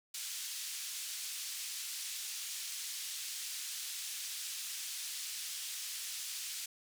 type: band-pass noise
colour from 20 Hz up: white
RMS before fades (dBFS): -42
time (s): 0.14-6.66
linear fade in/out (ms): 5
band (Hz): 2900 to 8800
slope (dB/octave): 12
effects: none